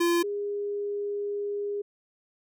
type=tone pair in turn; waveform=square / sine; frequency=343.3 / 408.3 Hz; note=F4 / G#4; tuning=-30 / -29 cents; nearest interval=minor third; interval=301 cents; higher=second; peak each=-22 / -28 dBFS; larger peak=first; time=0-0.23 / 0.23-1.82 s; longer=second; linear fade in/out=10 ms; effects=none